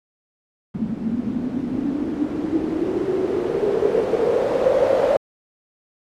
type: noise with low-pass filter sweep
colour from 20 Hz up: blue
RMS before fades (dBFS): -21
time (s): 0.74-5.17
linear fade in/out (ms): 5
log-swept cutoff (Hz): 210 to 580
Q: 8.6
effects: AAC 64 kbps